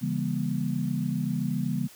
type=chord; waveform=sine; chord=C# diminished seventh; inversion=none; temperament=just; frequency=138.59 / 166.31 / 199.57 / 239.5 Hz; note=C#3 / E3 / G3 / Bb3; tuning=0 / +16 / +31 / +47 cents; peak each=-31 dBFS; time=0.01-1.88 s; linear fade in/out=20 ms; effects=white hiss -51 dBFS RMS until 1.95 s + high-pass 60 Hz 12 dB/octave